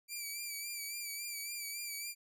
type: tone with vibrato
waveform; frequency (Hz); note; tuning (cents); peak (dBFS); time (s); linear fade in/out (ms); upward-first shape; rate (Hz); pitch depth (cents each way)
10% pulse; 2331; D7; -14; -31; 0.08-2.15; 50; sine; 3.6; 49
effects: none